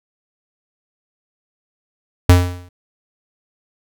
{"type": "tone with exponential decay", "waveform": "square", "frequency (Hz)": 89.1, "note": "F2", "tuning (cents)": 35, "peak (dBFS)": -4, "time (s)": [2.29, 2.69], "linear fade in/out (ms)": 5, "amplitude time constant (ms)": 85, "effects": []}